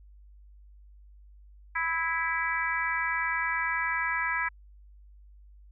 harmonic tone with a mistuned harmonic, 329.9 Hz, E4, 1 cent sharp, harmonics 3 / 4 / 5 / 6 / 7, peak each -33 / -35 / -31 / -32 / -35 dBFS, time 1.75-4.49 s, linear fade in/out 10 ms, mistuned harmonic 4, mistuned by -23 cents, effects added 50 Hz sine -50 dBFS peak until 5.71 s

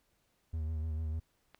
triangle tone with vibrato, 78.9 Hz, D#2, 25 cents sharp, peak -31 dBFS, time 0.53-1.2 s, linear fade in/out 10 ms, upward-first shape sine, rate 6.7 Hz, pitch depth 45 cents each way
click, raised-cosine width 0.3 ms, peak -36 dBFS, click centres 1.546 s
effects pink hiss -75 dBFS RMS until 1.59 s

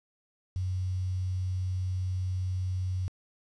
sine tone with quantisation, 92.5 Hz, F#2, in tune, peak -28 dBFS, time 0.56-3.08 s, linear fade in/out 0 ms, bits 9, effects resampled to 22050 Hz

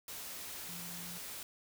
sine tone in noise, 174.2 Hz, F3, 4 cents flat, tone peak -49 dBFS, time 0.69-1.18 s, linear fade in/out 2 ms, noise white, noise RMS -45 dBFS, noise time 0.08-1.43 s, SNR -7 dB, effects none

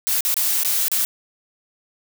blue noise with dropouts, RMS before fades -20 dBFS, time 0.07-1.05 s, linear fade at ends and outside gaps 0 ms, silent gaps 0.207-0.25 / 0.342-0.367 / 0.634-0.648 / 0.882-0.916 s, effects none

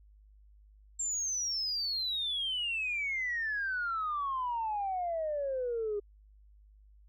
sine exponential sweep, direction down, 7459 to 403.8 Hz, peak -30 dBFS, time 0.99-6 s, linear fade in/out 10 ms, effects tanh soft clip ceiling -26 dBFS + added 51 Hz sine -56 dBFS peak until 7.08 s

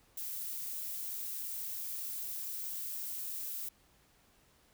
violet noise, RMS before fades -40 dBFS, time 0.17-3.69 s, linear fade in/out 5 ms, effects pink hiss -67 dBFS RMS until 4.73 s

